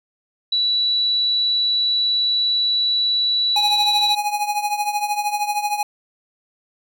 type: tone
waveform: sine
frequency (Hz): 3939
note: B7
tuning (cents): -5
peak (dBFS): -16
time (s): 0.52-4.15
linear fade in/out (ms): 5
type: tone with tremolo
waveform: square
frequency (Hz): 830.6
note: G#5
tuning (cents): 0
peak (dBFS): -17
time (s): 3.56-5.83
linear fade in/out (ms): 2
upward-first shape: triangle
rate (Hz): 13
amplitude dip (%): 80
effects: none